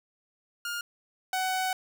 sawtooth tone pair in turn, 1414 / 749 Hz, F6 / F#5, +21 / +21 cents, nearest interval major seventh, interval 1100 cents, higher first, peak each -28 / -23 dBFS, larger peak second, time 0.65-0.81 / 1.33-1.73 s, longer second, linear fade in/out 2 ms, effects none

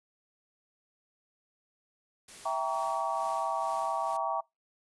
white noise with tremolo, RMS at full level -48 dBFS, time 2.28-4.17 s, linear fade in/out 5 ms, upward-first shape sine, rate 2.2 Hz, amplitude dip 50%
sine chord, E diminished seventh, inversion none, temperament equal with one note detuned, 659.3 / 784 / 932.3 / 1132.7 Hz, E5 / G5 / Bb5 / Db6, 0 / 0 / 0 / +37 cents, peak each -34 dBFS, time 2.45-4.41 s, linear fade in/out 10 ms
effects noise-tail reverb RT60 0.2 s tail -25 dB re dry + resampled to 24000 Hz

